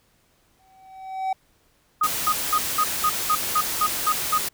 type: tone with exponential growth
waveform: triangle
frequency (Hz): 762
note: G5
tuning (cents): -49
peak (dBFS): -18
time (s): 0.59-1.33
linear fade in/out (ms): 5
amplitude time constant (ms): 160
type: tone bursts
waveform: sine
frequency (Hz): 1244.5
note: D#6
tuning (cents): 0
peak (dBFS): -17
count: 10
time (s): 2.01-4.38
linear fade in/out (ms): 5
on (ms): 57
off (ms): 200
type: noise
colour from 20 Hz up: white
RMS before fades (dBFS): -27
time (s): 2.03-4.49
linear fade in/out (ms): 10
effects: pink hiss -63 dBFS RMS until 4.53 s